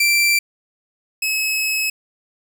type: tone pair in turn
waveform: sawtooth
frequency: 2349 / 2575 Hz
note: D7 / E7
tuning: 0 / -41 cents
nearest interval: major second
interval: 159 cents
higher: second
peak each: -10 / -15 dBFS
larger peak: first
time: 0-0.39 / 1.22-1.9 s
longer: second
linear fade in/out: 5 ms
effects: none